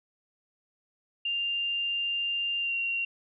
sine tone with pitch glide, 2794 to 2756 Hz, F7 to F7, 0 to -24 cents, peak -27 dBFS, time 1.25-3.05 s, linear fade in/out 5 ms, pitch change -24 cents, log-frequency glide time 2.6-2.74 s, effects none

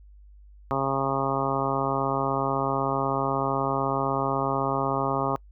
harmonic tone, 136.1 Hz, C#3, 31 cents flat, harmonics 1 / 2 / 3 / 4 / 5 / 6 / 7 / 8 / 9, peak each -32 / -32 / -32 / -32 / -32 / -32 / -32 / -32 / -32 dBFS, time 0.71-5.36 s, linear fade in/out 0 ms, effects noise-tail reverb RT60 0.1 s tail -26 dB re dry + added 50 Hz sine -47 dBFS peak until 5.51 s

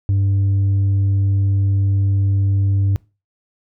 sine tone with tanh clipping, 98.4 Hz, G2, 7 cents sharp, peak -14 dBFS, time 0.09-2.96 s, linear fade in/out 0 ms, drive 3 dB, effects noise-tail reverb RT60 0.3 s tail -23 dB re dry

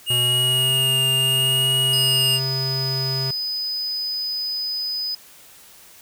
square tone with vibrato, 2854 Hz, F7, 37 cents sharp, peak -18 dBFS, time 0.06-2.4 s, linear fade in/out 50 ms, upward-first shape triangle, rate 0.72 Hz, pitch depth 24 cents each way
square tone with pitch glide, 123.7 to 132.58 Hz, B2 to C3, +3 to +23 cents, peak -25 dBFS, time 0.1-3.31 s, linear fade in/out 5 ms, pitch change +120 cents, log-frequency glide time 0.22-0.75 s
triangle tone, 5000 Hz, D#8, 8 cents sharp, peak -22 dBFS, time 1.93-5.15 s, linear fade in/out 5 ms
effects white hiss -47 dBFS RMS until 6.01 s

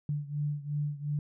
sine beating tone pair, 146 / 148.8 Hz, D3 / D3, -10 / +23 cents, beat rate 2.8 Hz, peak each -32 / -35 dBFS, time 0.09-1.19 s, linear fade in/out 2 ms, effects none

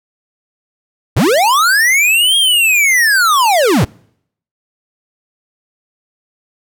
square linear two-way sweep, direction up then down, 69.8 to 3272 to 69.8 Hz, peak -9 dBFS, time 1.16-3.85 s, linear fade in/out 10 ms, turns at 2.37 s, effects noise-tail reverb RT60 0.7 s tail -26 dB re dry

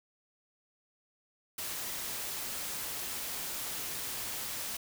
white noise, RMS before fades -38 dBFS, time 1.58-4.77 s, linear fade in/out 5 ms, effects none

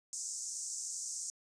white band-pass noise, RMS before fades -41 dBFS, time 0.13-1.3 s, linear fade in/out 0 ms, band 5800 to 8200 Hz, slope 48 dB/octave, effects resampled to 22050 Hz

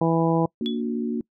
harmonic tone, 164.81 Hz, E3, in tune, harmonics 1 / 2 / 3 / 4 / 5 / 6, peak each -22 / -23 / -25 / -29 / -28 / -30 dBFS, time 0.01-0.46 s, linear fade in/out 5 ms
sine chord, Bb augmented, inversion none, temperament just, 233.1 / 291.4 / 364.2 Hz, Bb3 / D4 / F#4, 0 / -13 / -27 cents, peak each -25 / -31 / -31 dBFS, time 0.61-1.21 s, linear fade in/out 2 ms
sine tone with exponential decay, 3407 Hz, G#7, 44 cents sharp, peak -25 dBFS, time 0.66-0.81 s, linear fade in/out 0 ms, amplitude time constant 32 ms
effects noise-tail reverb RT60 0.1 s tail -24 dB re dry

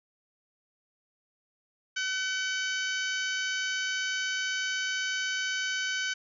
harmonic tone, 758 Hz, F#5, 42 cents sharp, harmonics 2 / 3 / 4 / 5 / 6 / 7 / 8 / 9, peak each -31 / -38 / -35 / -45 / -41 / -45 / -40 / -48 dBFS, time 1.96-6.14 s, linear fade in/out 10 ms, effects none

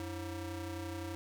35% pulse ring-modulated tone, 210.3 Hz, G#3, 22 cents sharp, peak -34 dBFS, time 0-1.15 s, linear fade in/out 0 ms, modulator 121 Hz, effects none

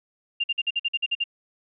sine tone bursts, 2794 Hz, F7, in tune, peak -21 dBFS, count 10, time 0.4-1.241 s, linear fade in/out 10 ms, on 40 ms, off 49 ms, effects none

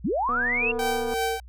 sine linear sweep, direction up, 138.59 to 2778 Hz, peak -22 dBFS, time 0.04-0.72 s, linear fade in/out 10 ms
click train, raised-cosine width 1 ms, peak -22 dBFS, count 207, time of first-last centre 0.29-1.138 s, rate 243 Hz
sine tone, 455.1 Hz, A#4, 42 cents flat, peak -27 dBFS, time 0.6-1.39 s, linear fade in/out 50 ms
sawtooth tone with tremolo, 773 Hz, G5, 24 cents flat, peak -20 dBFS, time 0.79-1.4 s, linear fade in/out 2 ms, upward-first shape triangle, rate 2.8 Hz, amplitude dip 75%
effects added 60 Hz sine -42 dBFS peak until 1.48 s

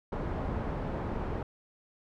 pink low-pass noise, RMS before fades -34 dBFS, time 0.12-1.43 s, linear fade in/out 5 ms, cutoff 950 Hz, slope 12 dB/octave, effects none

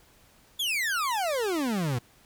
40% pulse exponential sweep, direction down, 3510 to 114.5 Hz, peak -25 dBFS, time 0.59-1.99 s, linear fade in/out 10 ms, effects pink hiss -59 dBFS RMS until 2.25 s

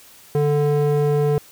square tone with band-pass filter, 146.83 Hz, D3, in tune, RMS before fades -18 dBFS, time 0.35-1.38 s, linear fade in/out 0 ms, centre 350 Hz, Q 2.1, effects white hiss -47 dBFS RMS until 1.51 s

